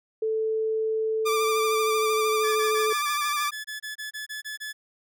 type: tone with pitch glide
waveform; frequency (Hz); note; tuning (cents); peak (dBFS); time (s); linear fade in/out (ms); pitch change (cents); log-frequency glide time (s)
sine; 440 to 433.2; A4 to A4; 0 to -27; -23; 0.22-2.93; 5; -27; 1.37-2.42
type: tone with vibrato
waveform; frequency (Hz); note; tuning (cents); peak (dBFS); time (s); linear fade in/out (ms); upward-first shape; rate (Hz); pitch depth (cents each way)
sawtooth; 1182; D6; +11; -21; 1.25-3.51; 20; sine; 13; 36
type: tone bursts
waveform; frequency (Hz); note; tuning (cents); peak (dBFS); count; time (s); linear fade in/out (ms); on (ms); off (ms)
sawtooth; 1719; A6; -41; -29; 15; 2.43-4.73; 20; 130; 25
effects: none